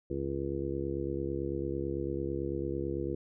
harmonic tone, 69 Hz, C#2, 7 cents flat, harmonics 1 / 2 / 3 / 4 / 5 / 6 / 7, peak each -40 / -40 / -45 / -41 / -35 / -40 / -40 dBFS, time 0.1-3.15 s, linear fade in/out 5 ms, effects none

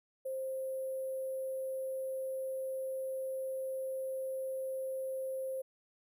sine tone with sample-and-hold, 527 Hz, C5, 12 cents sharp, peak -35 dBFS, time 0.25-5.62 s, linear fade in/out 10 ms, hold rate 11025 Hz, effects none

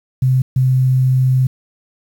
sine tone bursts at uneven times, 129.6 Hz, C3, 16 cents flat, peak -10 dBFS, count 2, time 0.22-0.42 / 0.56-1.47 s, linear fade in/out 5 ms, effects 7-bit

